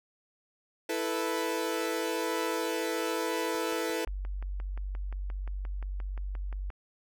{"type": "chord", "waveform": "sawtooth", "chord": "E suspended fourth", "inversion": "none", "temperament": "equal", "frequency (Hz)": [329.6, 440, 493.9], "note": ["E4", "A4", "B4"], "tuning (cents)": [0, 0, 0], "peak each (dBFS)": -30, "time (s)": [0.89, 4.05], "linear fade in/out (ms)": 5}
{"type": "click train", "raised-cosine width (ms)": 0.5, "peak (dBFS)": -31, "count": 19, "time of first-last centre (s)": [3.55, 6.702], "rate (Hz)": 5.71}
{"type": "tone", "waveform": "sine", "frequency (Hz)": 47.91, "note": "G1", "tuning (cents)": -39, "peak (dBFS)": -32, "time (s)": [4.07, 6.7], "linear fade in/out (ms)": 0}
{"effects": []}